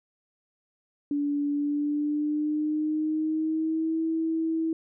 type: tone with pitch glide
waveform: sine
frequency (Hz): 288.5 to 323.8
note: D4 to E4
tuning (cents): -31 to -31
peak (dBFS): -24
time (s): 1.11-4.73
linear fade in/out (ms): 2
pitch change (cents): +200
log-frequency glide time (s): 1.51-4.01
effects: none